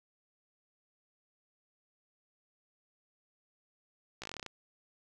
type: slowing click train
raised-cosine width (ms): 0.2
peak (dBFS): -24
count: 11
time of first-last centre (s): 4.22-4.463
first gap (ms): 16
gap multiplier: 1.09
effects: none

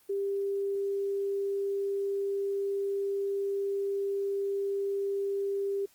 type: tone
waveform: sine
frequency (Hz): 396.9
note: G4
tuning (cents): +22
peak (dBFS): -28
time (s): 0.09-5.86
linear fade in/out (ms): 10
effects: white hiss -63 dBFS RMS until 5.94 s + Opus 24 kbps

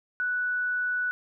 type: tone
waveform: sine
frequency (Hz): 1480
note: F#6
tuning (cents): 0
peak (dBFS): -25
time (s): 0.2-1.11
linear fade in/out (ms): 0
effects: none

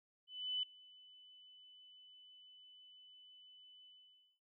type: tone with ADSR envelope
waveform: sine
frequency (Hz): 3002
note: F#7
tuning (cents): +24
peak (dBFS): -34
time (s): 0.27-4.4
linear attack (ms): 360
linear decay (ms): 4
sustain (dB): -24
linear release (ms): 540
effects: noise-tail reverb RT60 0.1 s tail -21 dB re dry

